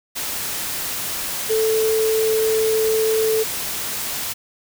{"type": "tone in noise", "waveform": "sine", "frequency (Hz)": 440, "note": "A4", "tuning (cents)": 0, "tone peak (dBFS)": -16, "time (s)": [1.49, 3.44], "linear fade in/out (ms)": 20, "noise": "white", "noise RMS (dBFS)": -26, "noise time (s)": [0.15, 4.34], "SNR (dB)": 7, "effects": []}